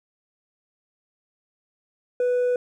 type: tone with hard clipping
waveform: triangle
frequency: 493.9 Hz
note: B4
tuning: in tune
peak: -18 dBFS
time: 2.2-2.56 s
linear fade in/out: 2 ms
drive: 1 dB
effects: none